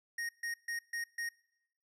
square tone bursts, 1864.7 Hz, A#6, in tune, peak -36 dBFS, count 5, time 0.18-1.29 s, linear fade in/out 5 ms, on 110 ms, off 140 ms, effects noise-tail reverb RT60 0.9 s tail -24 dB re dry + low-pass 12000 Hz 12 dB/octave

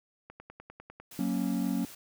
click train, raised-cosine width 0.5 ms, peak -31 dBFS, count 8, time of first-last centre 0.3-1 s, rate 10 Hz
white noise, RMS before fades -48 dBFS, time 1.11-1.95 s, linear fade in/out 5 ms
triangle chord, F# major, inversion none, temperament equal, 185 / 233.1 / 277.2 Hz, F#3 / A#3 / C#4, 0 / 0 / 0 cents, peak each -30 dBFS, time 1.19-1.85 s, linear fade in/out 2 ms
effects none

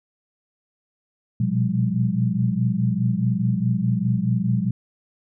sine tone cluster, 119.6 / 124.4 / 178 / 200.9 Hz, A#2 / B2 / F3 / G3, +45 / +13 / +33 / +43 cents, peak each -24 dBFS, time 1.4-4.71 s, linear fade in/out 5 ms, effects none

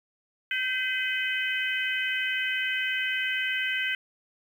harmonic tone with a mistuned harmonic, 508 Hz, B4, 49 cents sharp, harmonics 3 / 4 / 5 / 6, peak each -30 / -31 / -32 / -33 dBFS, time 0.51-3.95 s, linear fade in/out 2 ms, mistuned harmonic 3, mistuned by +31 cents, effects 9-bit

